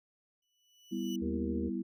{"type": "tone with exponential growth", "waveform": "30% pulse", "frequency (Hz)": 2960, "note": "F#7", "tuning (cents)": 0, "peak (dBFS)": -39, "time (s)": [0.42, 1.16], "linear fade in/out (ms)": 5, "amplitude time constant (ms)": 160}
{"type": "chord", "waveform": "sine", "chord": "E minor", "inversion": "first", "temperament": "equal", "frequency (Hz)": [196, 246.9, 329.6], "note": ["G3", "B3", "E4"], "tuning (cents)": [0, 0, 0], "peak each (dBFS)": -37, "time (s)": [0.91, 1.83], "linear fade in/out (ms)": 20}
{"type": "harmonic tone", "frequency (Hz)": 77.78, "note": "D#2", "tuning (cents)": 0, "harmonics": [1, 3, 5, 6], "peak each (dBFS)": [-39, -41, -43, -43], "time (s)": [1.21, 1.7], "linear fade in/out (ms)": 20}
{"effects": []}